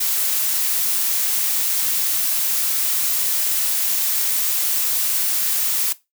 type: noise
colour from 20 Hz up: blue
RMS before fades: -20 dBFS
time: 0-5.93 s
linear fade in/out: 10 ms
effects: noise-tail reverb RT60 0.2 s tail -17 dB re dry